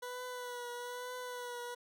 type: tone with vibrato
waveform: 20% pulse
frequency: 491.8 Hz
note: B4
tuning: 7 cents flat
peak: -36 dBFS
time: 0.02-1.75 s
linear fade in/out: 10 ms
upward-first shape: triangle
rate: 1.1 Hz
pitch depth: 35 cents each way
effects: none